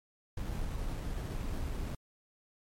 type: noise with sample-and-hold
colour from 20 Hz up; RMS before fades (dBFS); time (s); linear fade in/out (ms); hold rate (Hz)
brown; -36; 0.37-1.95; 5; 4900
effects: MP3 64 kbps